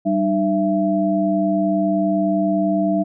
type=tone cluster; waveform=sine; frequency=193.1 / 303 / 670 Hz; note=G3 / D#4 / E5; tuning=-26 / -46 / +28 cents; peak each=-20 dBFS; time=0.05-3.04 s; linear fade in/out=20 ms; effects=none